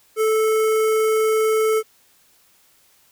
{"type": "tone with notch filter", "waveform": "square", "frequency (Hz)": 437.6, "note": "A4", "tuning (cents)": -9, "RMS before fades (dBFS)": -18, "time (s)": [0.16, 1.83], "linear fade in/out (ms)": 50, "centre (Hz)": 4000, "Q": 0.95, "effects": ["white hiss -57 dBFS RMS until 3.11 s"]}